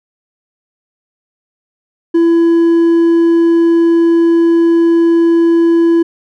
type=tone with hard clipping; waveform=triangle; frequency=335.1 Hz; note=E4; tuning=29 cents sharp; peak=-7 dBFS; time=2.14-6.03 s; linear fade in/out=10 ms; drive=5 dB; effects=none